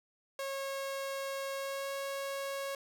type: tone with pitch glide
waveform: sawtooth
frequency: 546 to 550.8 Hz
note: C#5 to C#5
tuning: -26 to -11 cents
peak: -32 dBFS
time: 0.39-2.75 s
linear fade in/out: 2 ms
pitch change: +15 cents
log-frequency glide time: 1.55-1.94 s
effects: none